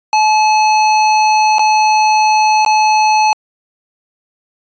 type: tone with dropouts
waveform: square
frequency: 860 Hz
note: A5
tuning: 40 cents flat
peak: -9 dBFS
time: 0.13-3.33 s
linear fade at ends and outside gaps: 1 ms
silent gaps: 1.584-1.593 / 2.649-2.662 s
effects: resampled to 16000 Hz